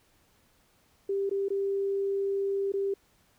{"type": "tone with dropouts", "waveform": "sine", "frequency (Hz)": 394.6, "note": "G4", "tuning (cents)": 11, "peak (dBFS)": -26, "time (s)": [1.09, 2.94], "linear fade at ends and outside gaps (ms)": 5, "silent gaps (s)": [[1.295, 1.311], [1.485, 1.503], [2.721, 2.737]], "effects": ["pink hiss -66 dBFS RMS until 3.38 s"]}